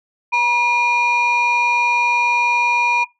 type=tone pair together; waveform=sine; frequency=961 / 2422 Hz; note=B5 / D#7; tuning=-48 / -47 cents; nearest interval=octave + major third; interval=1601 cents; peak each=-14 dBFS; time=0.32-3.05 s; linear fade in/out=20 ms; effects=noise-tail reverb RT60 0.2 s tail -20 dB re dry + tanh soft clip ceiling -10 dBFS